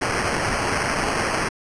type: noise with sample-and-hold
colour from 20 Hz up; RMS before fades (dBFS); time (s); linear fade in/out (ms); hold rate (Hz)
violet; -23; 0.01-1.49; 10; 3675
effects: resampled to 22050 Hz